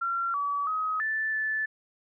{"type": "tone with pitch steps", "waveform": "sine", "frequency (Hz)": [1369, 1143, 1266, 1758, 1747], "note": ["F6", "D6", "D#6", "A6", "A6"], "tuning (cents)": [-35, -47, 30, -2, -13], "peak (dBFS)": -26, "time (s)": [0.01, 1.66], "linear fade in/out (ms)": 10, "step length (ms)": 330, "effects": []}